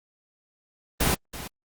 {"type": "noise with echo", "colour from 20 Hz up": "pink", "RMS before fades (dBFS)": -22, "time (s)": [1, 1.15], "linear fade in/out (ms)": 10, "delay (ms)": 330, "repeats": 1, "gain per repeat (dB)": -15, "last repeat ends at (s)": 1.48, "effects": ["Opus 24 kbps"]}